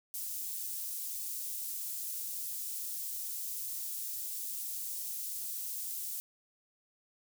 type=high-pass noise; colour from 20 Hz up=white; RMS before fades=-39 dBFS; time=0.14-6.2 s; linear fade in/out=0 ms; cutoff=7500 Hz; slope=12 dB/octave; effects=none